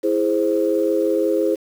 sine chord, E augmented, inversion none, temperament equal, 329.6 / 415.3 / 523.3 Hz, E4 / G#4 / B#4, 0 / 0 / 0 cents, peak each -20 dBFS, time 0.03-1.56 s, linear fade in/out 20 ms, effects tanh soft clip ceiling -6 dBFS + 7-bit

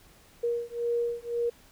sine beating tone pair, 471.9 / 473.8 Hz, A#4 / A#4, +21 / +28 cents, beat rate 1.9 Hz, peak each -30 dBFS, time 0.43-1.5 s, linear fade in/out 10 ms, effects pink hiss -57 dBFS RMS until 1.71 s

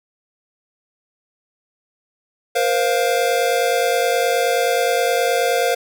square chord, Bb suspended second, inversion none, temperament equal with one note detuned, 473.8 / 523.3 / 698.5 Hz, Bb4 / C5 / F5, +28 / 0 / 0 cents, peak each -21 dBFS, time 2.55-5.75 s, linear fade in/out 10 ms, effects none

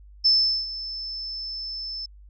sine tone with ADSR envelope, 5270 Hz, E8, 1 cent flat, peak -14 dBFS, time 0.24-2.06 s, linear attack 19 ms, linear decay 400 ms, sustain -16 dB, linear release 6 ms, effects added 50 Hz sine -45 dBFS peak until 2.29 s

